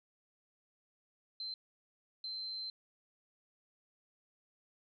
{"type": "tone bursts at uneven times", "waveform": "sine", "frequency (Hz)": 4103, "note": "C8", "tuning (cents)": -35, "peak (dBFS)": -39, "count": 2, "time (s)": [[1.4, 1.54], [2.24, 2.7]], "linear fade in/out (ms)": 2, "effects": []}